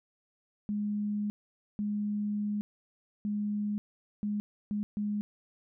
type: tone bursts at uneven times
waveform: sine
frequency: 207.7 Hz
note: G#3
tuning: in tune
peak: -29 dBFS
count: 6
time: 0.69-1.3 / 1.79-2.61 / 3.25-3.78 / 4.23-4.4 / 4.71-4.83 / 4.97-5.21 s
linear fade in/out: 0 ms
effects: none